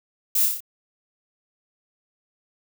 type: noise with echo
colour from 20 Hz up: violet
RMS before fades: -21 dBFS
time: 0.35-0.46 s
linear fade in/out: 5 ms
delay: 29 ms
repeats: 5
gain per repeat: -3 dB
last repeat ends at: 0.605 s
effects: none